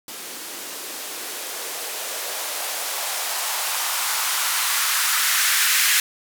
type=noise with band-pass filter sweep; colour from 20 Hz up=violet; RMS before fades=-24 dBFS; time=0.08-6 s; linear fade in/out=2 ms; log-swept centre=260 to 1800 Hz; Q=1.8; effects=none